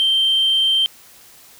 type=tone; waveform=sine; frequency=3136 Hz; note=G7; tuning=in tune; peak=-12 dBFS; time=0-0.86 s; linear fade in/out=0 ms; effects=tanh soft clip ceiling -10 dBFS + white hiss -46 dBFS RMS until 1.59 s